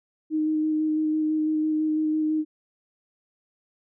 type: tone with vibrato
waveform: sine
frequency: 310 Hz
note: D#4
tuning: 6 cents flat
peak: -21 dBFS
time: 0.3-2.45 s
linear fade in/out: 50 ms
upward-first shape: square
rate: 6 Hz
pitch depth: 10 cents each way
effects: none